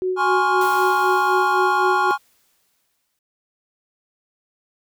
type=tone with tremolo; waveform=sine; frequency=370 Hz; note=F#4; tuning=in tune; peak=-18 dBFS; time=0.02-2.11 s; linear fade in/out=0 ms; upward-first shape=sine; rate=3.9 Hz; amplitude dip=70%
type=chord; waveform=triangle; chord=Db major seventh; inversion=second; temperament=equal with one note detuned; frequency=830.6 / 1046.5 / 1108.7 / 1409.1 Hz; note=Ab5 / C6 / Db6 / F6; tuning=0 / 0 / 0 / +15 cents; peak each=-18 / -23 / -20 / -20 dBFS; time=0.16-2.18 s; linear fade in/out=50 ms
type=noise with exponential decay; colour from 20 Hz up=white; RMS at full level=-34 dBFS; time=0.61-3.19 s; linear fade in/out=2 ms; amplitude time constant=560 ms
effects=none